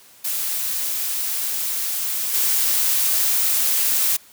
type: noise with level steps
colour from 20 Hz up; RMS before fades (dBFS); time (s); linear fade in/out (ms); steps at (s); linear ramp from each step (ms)
blue; -24 / -19; 0.24-4.17; 10; 2.33; 20
effects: white hiss -49 dBFS RMS until 4.32 s + high-pass 80 Hz 12 dB/octave